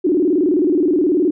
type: tone with vibrato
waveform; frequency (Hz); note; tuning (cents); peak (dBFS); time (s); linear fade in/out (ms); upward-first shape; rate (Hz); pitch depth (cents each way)
sine; 329.6; E4; 0; -12; 0.04-1.31; 10; square; 19; 180
effects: none